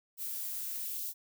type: noise with high-pass filter sweep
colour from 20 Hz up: violet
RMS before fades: -38 dBFS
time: 0.17-1.14 s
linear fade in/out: 50 ms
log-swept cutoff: 240 to 4700 Hz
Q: 1.2
effects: none